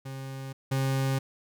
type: tone pair in turn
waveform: 40% pulse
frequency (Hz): 134.3 / 134.3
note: C3 / C3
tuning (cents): +46 / +46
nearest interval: unison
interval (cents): 0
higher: neither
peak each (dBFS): -35 / -24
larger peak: second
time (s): 0.05-0.53 / 0.71-1.19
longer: neither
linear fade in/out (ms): 10
effects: none